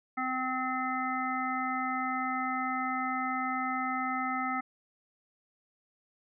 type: harmonic tone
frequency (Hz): 257.8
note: C4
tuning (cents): -26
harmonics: 1 / 3 / 5 / 7 / 8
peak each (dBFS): -36 / -35 / -33 / -43 / -38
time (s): 0.17-4.61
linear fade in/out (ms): 10
effects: none